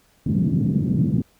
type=band-pass noise; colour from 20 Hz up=pink; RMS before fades=-20 dBFS; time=0.26-1.22 s; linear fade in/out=5 ms; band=130 to 230 Hz; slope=24 dB/octave; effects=pink hiss -59 dBFS RMS until 1.39 s